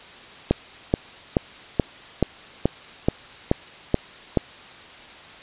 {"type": "click train", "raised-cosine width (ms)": 2, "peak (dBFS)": -3, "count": 10, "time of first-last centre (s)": [0.51, 4.373], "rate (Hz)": 2.33, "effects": ["white hiss -43 dBFS RMS until 5.42 s", "resampled to 8000 Hz"]}